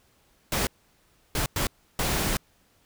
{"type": "noise bursts at uneven times", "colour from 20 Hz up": "pink", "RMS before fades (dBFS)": -26, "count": 4, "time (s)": [[0.52, 0.67], [1.35, 1.46], [1.56, 1.67], [1.99, 2.37]], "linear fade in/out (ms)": 2, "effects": ["pink hiss -64 dBFS RMS until 2.85 s"]}